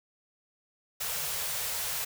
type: band-stop noise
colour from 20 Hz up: white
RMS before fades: -33 dBFS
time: 1-2.05 s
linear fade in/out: 10 ms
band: 180 to 410 Hz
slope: 96 dB/octave
effects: none